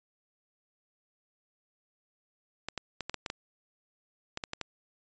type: clicks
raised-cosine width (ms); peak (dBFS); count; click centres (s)
0.2; -17; 11; 2.686 / 2.777 / 3.007 / 3.096 / 3.143 / 3.262 / 3.301 / 4.374 / 4.438 / 4.534 / 4.613
effects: resampled to 16000 Hz